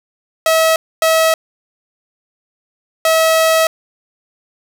sawtooth tone bursts at uneven times, 645 Hz, E5, 38 cents flat, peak -6 dBFS, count 3, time 0.46-0.76 / 1.02-1.34 / 3.05-3.67 s, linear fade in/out 2 ms, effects none

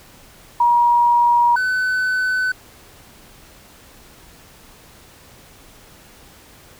sine / triangle tone pair in turn, 954 / 1508.3 Hz, A#5 / F#6, +40 / +33 cents, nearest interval minor sixth, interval 793 cents, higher second, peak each -11 / -15 dBFS, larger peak first, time 0.6-1.56 / 1.56-2.52 s, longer neither, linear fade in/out 5 ms, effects pink hiss -46 dBFS RMS until 6.79 s

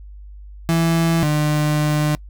35% pulse tone pair in turn, 165.7 / 150.49 Hz, E3 / D3, +9 / +43 cents, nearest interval major second, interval 166 cents, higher first, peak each -13 / -14 dBFS, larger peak first, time 0.69-1.23 / 1.23-2.15 s, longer second, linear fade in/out 0 ms, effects noise-tail reverb RT60 0.1 s tail -24 dB re dry + added 50 Hz sine -35 dBFS peak until 2.29 s

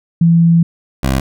sine / 15% pulse tone pair in turn, 167.7 / 66.24 Hz, E3 / C2, +30 / +22 cents, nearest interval octave + major third, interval 1608 cents, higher first, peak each -6 dBFS, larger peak neither, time 0.21-0.63 / 1.03-1.2 s, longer first, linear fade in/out 5 ms, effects none

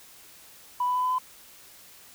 sine tone with pitch steps, 987.8 / 994.7 / 1001.6 / 1008.6 / 1015.6 Hz, B5 / B5 / B5 / B5 / B5, 0 / +12 / +24 / +36 / +48 cents, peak -22 dBFS, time 0.8-1.185 s, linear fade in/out 5 ms, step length 77 ms, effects tanh soft clip ceiling -18 dBFS + white hiss -51 dBFS RMS until 2.14 s

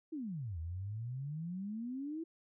sine exponential two-way sweep, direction down then up, 335.4 to 78.7 to 335.4 Hz, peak -38 dBFS, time 0.12-2.24 s, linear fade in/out 10 ms, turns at 0.59 s, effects none

